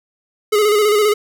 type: tone with vibrato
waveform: square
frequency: 420 Hz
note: G#4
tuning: 19 cents sharp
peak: -12 dBFS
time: 0.52-1.14 s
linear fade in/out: 10 ms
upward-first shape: square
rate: 15 Hz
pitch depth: 38 cents each way
effects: none